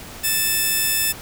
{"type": "tone pair together", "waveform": "5% pulse", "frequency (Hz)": [1774, 2616], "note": ["A6", "E7"], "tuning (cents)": [14, -14], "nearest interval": "perfect fifth", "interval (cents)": 672, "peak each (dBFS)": -11, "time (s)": [0.23, 1.13], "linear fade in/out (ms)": 20, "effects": ["pink hiss -37 dBFS RMS until 1.21 s"]}